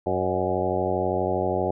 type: harmonic tone with a mistuned harmonic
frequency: 92.5 Hz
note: F#2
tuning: in tune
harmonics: 1 / 2 / 3 / 4 / 5 / 6 / 7 / 8 / 9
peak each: -32 / -33 / -34 / -28 / -30 / -30 / -30 / -30 / -33 dBFS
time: 0.06-1.71 s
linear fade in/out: 5 ms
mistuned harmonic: 7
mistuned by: -38 cents
effects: none